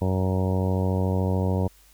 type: harmonic tone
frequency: 93.6 Hz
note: F#2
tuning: 20 cents sharp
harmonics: 1 / 2 / 3 / 4 / 5 / 6 / 7 / 8 / 9 / 10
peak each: -23 / -27 / -33 / -34 / -32 / -34 / -38 / -41 / -41 / -38 dBFS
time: 0.01-1.68 s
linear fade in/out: 10 ms
effects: added 50 Hz sine -56 dBFS peak until 1.93 s + white hiss -57 dBFS RMS until 1.93 s